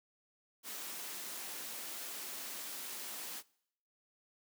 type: high-pass noise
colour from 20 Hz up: white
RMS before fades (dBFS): -44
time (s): 0.63-3.43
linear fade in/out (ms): 50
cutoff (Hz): 190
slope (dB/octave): 24
effects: noise-tail reverb RT60 0.7 s tail -23 dB re dry